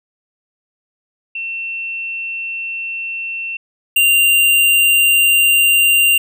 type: tone pair in turn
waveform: sine / square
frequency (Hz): 2700 / 2781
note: E7 / F7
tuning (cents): +41 / -8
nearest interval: minor second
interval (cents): 51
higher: second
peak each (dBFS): -21 / -10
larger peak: second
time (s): 1.35-3.57 / 3.96-6.18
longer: neither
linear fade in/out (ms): 5
effects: none